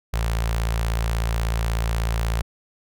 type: tone with notch filter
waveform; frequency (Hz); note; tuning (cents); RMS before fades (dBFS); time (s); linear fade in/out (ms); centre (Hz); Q
sawtooth; 56.4; A1; +44; -23; 0.13-2.42; 10; 280; 0.62
effects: none